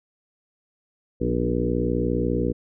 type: harmonic tone with a mistuned harmonic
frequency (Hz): 60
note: B1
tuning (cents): -49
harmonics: 1 / 2 / 3 / 4 / 5 / 6 / 7 / 8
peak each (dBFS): -29 / -29 / -29 / -29 / -29 / -29 / -29 / -29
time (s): 1.2-2.53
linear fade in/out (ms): 20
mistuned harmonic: 4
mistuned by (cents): +39
effects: none